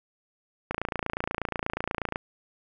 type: click train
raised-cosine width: 0.5 ms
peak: -13 dBFS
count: 42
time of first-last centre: 0.71-2.159 s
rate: 28.3 Hz
effects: none